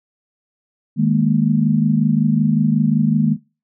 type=chord; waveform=sine; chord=D# suspended fourth; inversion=none; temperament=equal; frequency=155.56 / 207.7 / 233.1 Hz; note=D#3 / G#3 / A#3; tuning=0 / 0 / 0 cents; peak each=-17 dBFS; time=0.96-3.37 s; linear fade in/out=50 ms; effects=noise-tail reverb RT60 0.3 s tail -19 dB re dry